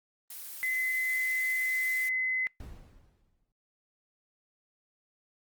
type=noise; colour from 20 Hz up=blue; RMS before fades=-42 dBFS; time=0.3-2.09 s; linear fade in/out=5 ms
type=tone; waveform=sine; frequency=2037 Hz; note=C7; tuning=47 cents flat; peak=-27 dBFS; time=0.63-2.47 s; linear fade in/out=0 ms
type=noise with exponential decay; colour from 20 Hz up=brown; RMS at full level=-41 dBFS; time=2.6-3.52 s; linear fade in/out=2 ms; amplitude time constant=200 ms
effects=noise-tail reverb RT60 0.2 s tail -24 dB re dry + Opus 24 kbps